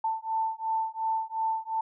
sine beating tone pair, 888 / 890.8 Hz, A5 / A5, +16 / +21 cents, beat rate 2.8 Hz, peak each -30 dBFS, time 0.04-1.81 s, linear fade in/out 5 ms, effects none

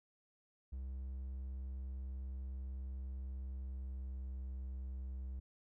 triangle tone with pitch glide, 65.41 to 64.88 Hz, C2 to C2, 0 to -14 cents, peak -39 dBFS, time 0.72-5.4 s, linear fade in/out 10 ms, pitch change -14 cents, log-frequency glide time 3.6-4.36 s, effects none

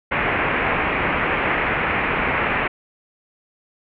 white low-pass noise, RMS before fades -21 dBFS, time 0.11-2.68 s, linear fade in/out 10 ms, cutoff 2500 Hz, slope 48 dB/octave, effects none

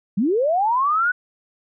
sine linear sweep, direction up, 174.61 to 1500 Hz, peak -16 dBFS, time 0.17-1.12 s, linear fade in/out 10 ms, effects none

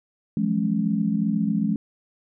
sine tone cluster, 169.1 / 183.3 / 211.3 / 274.8 Hz, E3 / F#3 / G#3 / C#4, +44 / -16 / +30 / -15 cents, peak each -27 / -29 / -22 / -29 dBFS, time 0.37-1.76 s, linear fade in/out 2 ms, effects none

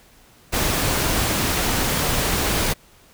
pink noise, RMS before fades -21 dBFS, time 0.52-2.74 s, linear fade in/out 20 ms, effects pink hiss -52 dBFS RMS until 3.13 s

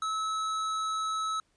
sine tone with tanh clipping, 1297 Hz, E6, 28 cents flat, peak -31 dBFS, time 0.02-1.4 s, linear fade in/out 2 ms, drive 16 dB, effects pink hiss -72 dBFS RMS until 1.56 s + resampled to 22050 Hz

